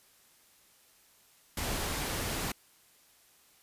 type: noise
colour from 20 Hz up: pink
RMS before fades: -34 dBFS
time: 1.57-2.52 s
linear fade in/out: 5 ms
effects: white hiss -63 dBFS RMS until 3.62 s + resampled to 32000 Hz